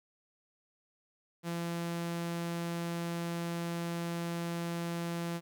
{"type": "tone", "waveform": "sawtooth", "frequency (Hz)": 170, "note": "F3", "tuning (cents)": -46, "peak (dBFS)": -30, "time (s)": [1.43, 5.41], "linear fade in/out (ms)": 50, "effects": ["11-bit"]}